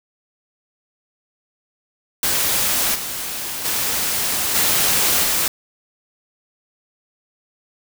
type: noise with level steps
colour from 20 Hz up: white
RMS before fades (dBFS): -19 / -27 / -21 / -17 / -19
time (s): 2.23-5.48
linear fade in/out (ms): 2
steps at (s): 2.94 / 3.64 / 4.54 / 5.23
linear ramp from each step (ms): 20
effects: none